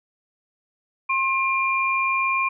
sine tone pair together, 1065.5 / 2392 Hz, C6 / D7, +31 / +31 cents, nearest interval octave + major second, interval 1400 cents, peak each -22 dBFS, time 1.09-2.49 s, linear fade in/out 10 ms, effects none

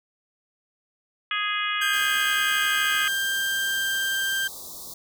harmonic tone, 415.3 Hz, G#4, in tune, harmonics 3 / 4 / 5 / 6 / 7 / 8, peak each -29 / -30 / -31 / -32 / -32 / -33 dBFS, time 1.31-3.08 s, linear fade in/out 2 ms
30% pulse tone with pitch glide, 1594 to 1578.4 Hz, G6 to G6, +28 to +11 cents, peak -21 dBFS, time 1.81-4.48 s, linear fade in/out 10 ms, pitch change -17 cents, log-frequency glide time 1.91-4.16 s
white band-stop noise, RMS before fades -39 dBFS, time 1.93-4.94 s, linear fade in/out 5 ms, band 1200 to 3600 Hz, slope 96 dB/octave
effects none

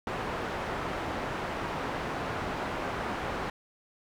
white low-pass noise, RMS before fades -34 dBFS, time 0.07-3.5 s, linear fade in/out 2 ms, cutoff 1200 Hz, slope 12 dB/octave, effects none

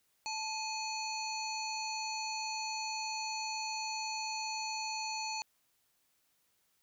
harmonic tone with a mistuned harmonic, 873 Hz, A5, 14 cents flat, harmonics 1 / 3 / 5 / 7 / 8, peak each -39 / -42 / -41 / -46 / -48 dBFS, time 0.26-5.42 s, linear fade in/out 0 ms, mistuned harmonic 3, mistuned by -74 cents, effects white hiss -75 dBFS RMS until 6.82 s

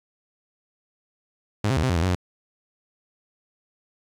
sawtooth tone with pitch steps, 104.4 / 133.4 / 77.9 / 129.6 / 89 / 81.1 / 92.7 / 90.1 Hz, G#2 / C3 / D#2 / C3 / F2 / E2 / F#2 / F#2, +10 / +34 / +3 / -16 / +33 / -28 / +4 / -45 cents, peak -16 dBFS, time 1.64-2.152 s, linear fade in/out 5 ms, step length 64 ms, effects low-pass 8000 Hz 12 dB/octave + 9-bit

